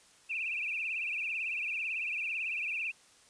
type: tone with vibrato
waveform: sine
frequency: 2534 Hz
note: D#7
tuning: 31 cents sharp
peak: -32 dBFS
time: 0.29-2.92 s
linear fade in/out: 20 ms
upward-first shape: triangle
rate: 18 Hz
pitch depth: 150 cents each way
effects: white hiss -61 dBFS RMS until 3.29 s + resampled to 22050 Hz